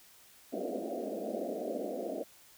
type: band-pass noise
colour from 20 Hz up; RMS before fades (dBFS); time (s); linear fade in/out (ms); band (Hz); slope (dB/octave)
white; -37; 0.52-2.24; 20; 200 to 700; 96
effects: white hiss -59 dBFS RMS until 2.57 s